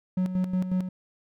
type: tone with tremolo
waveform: triangle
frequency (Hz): 184.2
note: F#3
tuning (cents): -7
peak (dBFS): -20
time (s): 0.17-0.89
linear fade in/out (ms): 5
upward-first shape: square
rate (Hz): 5.5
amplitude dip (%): 60
effects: none